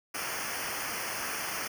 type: noise with comb filter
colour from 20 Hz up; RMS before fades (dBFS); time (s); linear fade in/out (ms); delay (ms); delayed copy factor
pink; -35; 0.14-1.68; 10; 0.26; -0.95
effects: none